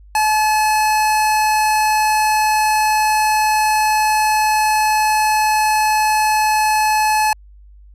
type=tone pair together; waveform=square; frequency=859 / 1718 Hz; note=A5 / A6; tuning=-42 / -42 cents; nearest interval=octave; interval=1200 cents; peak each=-14 / -25 dBFS; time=0.15-7.33 s; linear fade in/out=2 ms; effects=added 50 Hz sine -40 dBFS peak until 7.94 s + resampled to 32000 Hz